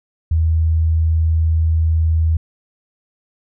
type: tone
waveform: sine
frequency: 80.6 Hz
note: E2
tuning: 38 cents flat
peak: -12 dBFS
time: 0.31-2.37 s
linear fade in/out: 5 ms
effects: none